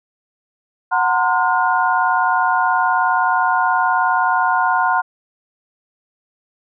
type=tone cluster; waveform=sine; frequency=739 / 916 / 1035 / 1432 Hz; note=F#5 / A#5 / C6 / F6; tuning=-2 / -31 / -19 / +43 cents; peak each=-19 dBFS; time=0.91-5.02 s; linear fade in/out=20 ms; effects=none